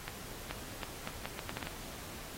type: accelerating click train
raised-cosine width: 0.3 ms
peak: -21 dBFS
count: 10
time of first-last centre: 0.08-1.671 s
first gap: 430 ms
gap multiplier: 0.75
effects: pink hiss -47 dBFS RMS until 2.37 s + AAC 48 kbps